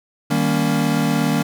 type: chord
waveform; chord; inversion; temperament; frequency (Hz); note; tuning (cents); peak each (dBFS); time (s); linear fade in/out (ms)
square; Eb dominant seventh; none; equal with one note detuned; 155.56 / 196 / 233.1 / 280.9; Eb3 / G3 / Bb3 / Db4; 0 / 0 / 0 / +23; -22 / -24 / -22 / -23; 0.3-1.43; 10
effects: none